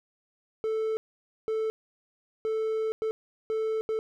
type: tone bursts at uneven times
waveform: triangle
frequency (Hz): 440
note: A4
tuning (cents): 0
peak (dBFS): -24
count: 6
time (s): 0.64-0.97 / 1.48-1.7 / 2.45-2.92 / 3.02-3.11 / 3.5-3.81 / 3.89-3.99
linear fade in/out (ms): 0
effects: none